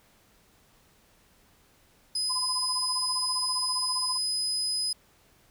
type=tone; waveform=35% pulse; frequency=5020 Hz; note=D#8; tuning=15 cents sharp; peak=-24 dBFS; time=2.15-4.93 s; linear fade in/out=5 ms
type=tone with tremolo; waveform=sine; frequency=1019 Hz; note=C6; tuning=46 cents flat; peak=-30 dBFS; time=2.29-4.18 s; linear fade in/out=20 ms; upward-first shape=sine; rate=15 Hz; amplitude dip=95%
effects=pink hiss -62 dBFS RMS until 5.5 s